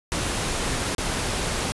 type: noise with dropouts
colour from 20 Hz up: pink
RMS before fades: -26 dBFS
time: 0.12-1.72 s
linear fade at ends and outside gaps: 0 ms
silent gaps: 0.949-0.982 s
effects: resampled to 24000 Hz